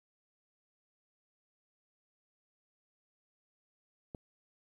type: click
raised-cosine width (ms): 2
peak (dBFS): -29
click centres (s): 4.148
effects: 11-bit